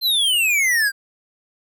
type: exponential sweep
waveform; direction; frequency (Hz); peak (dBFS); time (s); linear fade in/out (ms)
square; down; 4193 to 1568; -16; 0.01-0.92; 50
effects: none